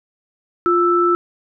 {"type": "tone pair together", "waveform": "sine", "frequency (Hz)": [350, 1321.4], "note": ["F4", "E6"], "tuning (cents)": [4, 4], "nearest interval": "octave + major seventh", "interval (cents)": 2300, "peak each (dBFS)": -15, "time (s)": [0.66, 1.15], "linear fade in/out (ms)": 0, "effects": []}